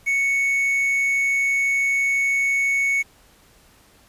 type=tone with quantisation; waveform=triangle; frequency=2217 Hz; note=C#7; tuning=in tune; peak=-16 dBFS; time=0.06-3.03 s; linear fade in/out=20 ms; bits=7; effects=pink hiss -54 dBFS RMS until 4.08 s + resampled to 32000 Hz